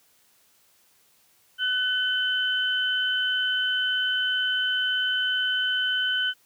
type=tone pair together; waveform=sine; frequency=1503 / 3041 Hz; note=F#6 / F#7; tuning=+27 / +47 cents; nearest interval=octave; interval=1220 cents; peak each=-25 dBFS; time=1.58-6.34 s; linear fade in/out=50 ms; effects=white hiss -62 dBFS RMS until 6.45 s + high-pass 60 Hz 12 dB/octave

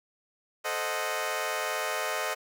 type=chord; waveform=15% pulse; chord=A diminished seventh; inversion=none; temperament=equal; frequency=440 / 523.3 / 622.3 / 740 Hz; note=A4 / C5 / Eb5 / Gb5; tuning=0 / 0 / 0 / 0 cents; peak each=-30 / -29 / -26 / -30 dBFS; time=0.64-2.35 s; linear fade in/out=20 ms; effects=none

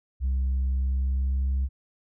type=tone with pitch glide; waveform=sine; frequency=65.41 to 66.55 Hz; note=C2 to C2; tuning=0 to +30 cents; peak=-20 dBFS; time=0.2-1.69 s; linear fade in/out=50 ms; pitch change=+30 cents; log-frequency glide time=0.7-1.51 s; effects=tanh soft clip ceiling -21 dBFS

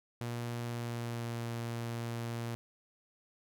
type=tone with pitch glide; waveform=sawtooth; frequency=118.9 to 117.06 Hz; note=A#2 to A#2; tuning=+35 to +8 cents; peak=-32 dBFS; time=0.21-2.55 s; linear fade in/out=0 ms; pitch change=-27 cents; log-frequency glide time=0.65-1.42 s; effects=none

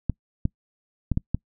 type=clicks; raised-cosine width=5 ms; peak=-10 dBFS; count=5; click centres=0.097 / 0.454 / 1.117 / 1.174 / 1.346 s; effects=noise-tail reverb RT60 0.1 s tail -26 dB re dry

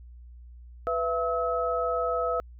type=tone cluster; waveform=sine; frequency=495.7 / 669 / 1288 Hz; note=B4 / E5 / E6; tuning=+6 / +25 / -41 cents; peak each=-29 dBFS; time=0.87-2.4 s; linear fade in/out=0 ms; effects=added 60 Hz sine -44 dBFS peak until 2.59 s

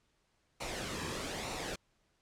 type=noise with flanger; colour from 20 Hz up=pink; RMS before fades=-39 dBFS; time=0.6-1.76 s; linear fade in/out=10 ms; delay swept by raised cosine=0.61 to 1.42 ms; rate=1.1 Hz; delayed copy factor=-0.55; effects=pink hiss -75 dBFS RMS until 2.21 s + low-pass 8000 Hz 12 dB/octave

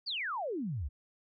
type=exponential sweep; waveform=sine; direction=down; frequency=4897 to 59.9 Hz; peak=-33 dBFS; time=0.06-0.89 s; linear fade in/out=20 ms; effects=none

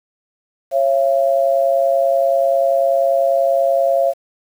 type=tone pair together; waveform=sine; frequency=547.7 / 678 Hz; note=C#5 / E5; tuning=-21 / +49 cents; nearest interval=major third; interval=370 cents; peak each=-15 dBFS; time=0.71-4.14 s; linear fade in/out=50 ms; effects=7-bit

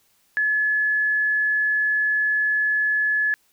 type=tone; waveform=sine; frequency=1710 Hz; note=A6; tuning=50 cents flat; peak=-18 dBFS; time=0.37-3.34 s; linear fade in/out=0 ms; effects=white hiss -63 dBFS RMS until 3.52 s

